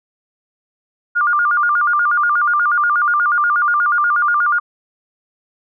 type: tone with vibrato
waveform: sine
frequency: 1300 Hz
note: E6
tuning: 24 cents flat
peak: -12 dBFS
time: 1.15-4.6 s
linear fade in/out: 20 ms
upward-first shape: square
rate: 8.3 Hz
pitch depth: 160 cents each way
effects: none